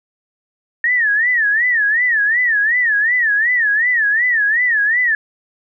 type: tone with vibrato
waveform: sine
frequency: 1817 Hz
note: A#6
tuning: 45 cents flat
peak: -12 dBFS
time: 0.84-5.15 s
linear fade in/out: 2 ms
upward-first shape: sine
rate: 2.7 Hz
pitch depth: 170 cents each way
effects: none